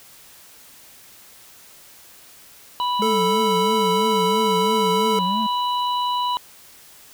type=harmonic tone; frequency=985 Hz; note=B5; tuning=5 cents flat; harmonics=1 / 3 / 4; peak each=-20 / -30 / -32 dBFS; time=2.8-6.37 s; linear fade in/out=0 ms
type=tone with vibrato; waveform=triangle; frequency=200 Hz; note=G3; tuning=35 cents sharp; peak=-22 dBFS; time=2.99-5.47 s; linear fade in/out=10 ms; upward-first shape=triangle; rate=3 Hz; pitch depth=220 cents each way
type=tone; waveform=square; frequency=440 Hz; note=A4; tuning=in tune; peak=-21 dBFS; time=3.02-5.19 s; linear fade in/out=2 ms
effects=white hiss -47 dBFS RMS until 7.13 s